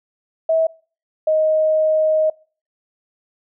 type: tone pair in turn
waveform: sine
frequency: 647 / 625.3 Hz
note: E5 / D#5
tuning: -32 / +8 cents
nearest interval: minor second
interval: 60 cents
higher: first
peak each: -13 dBFS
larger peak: neither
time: 0.49-0.67 / 1.27-2.3 s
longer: second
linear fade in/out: 5 ms
effects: noise-tail reverb RT60 0.4 s tail -25 dB re dry